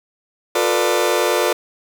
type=chord; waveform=sawtooth; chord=B half-diminished seventh; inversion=second; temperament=just; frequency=355.6 / 444.5 / 493.9 / 592.7 Hz; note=F4 / A4 / B4 / D5; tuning=+31 / +18 / 0 / +16 cents; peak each=-17 dBFS; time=0.55-1.53 s; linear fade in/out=5 ms; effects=none